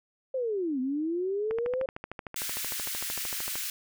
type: linear two-way sweep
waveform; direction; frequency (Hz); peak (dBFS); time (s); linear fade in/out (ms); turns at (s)
sine; down then up; 537 to 250 to 537; -27; 0.34-1.86; 5; 0.8
type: click train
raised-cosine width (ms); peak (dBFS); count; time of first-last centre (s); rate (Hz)
0.5; -22; 28; 1.51-3.555; 13.2
type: high-pass noise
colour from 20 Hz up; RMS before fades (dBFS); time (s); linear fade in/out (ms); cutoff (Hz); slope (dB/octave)
white; -34; 2.36-3.7; 2; 1500; 24
effects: none